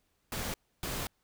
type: noise bursts at uneven times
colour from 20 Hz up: pink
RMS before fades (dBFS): -36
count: 2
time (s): 0.32-0.54 / 0.83-1.07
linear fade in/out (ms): 2
effects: pink hiss -75 dBFS RMS until 1.23 s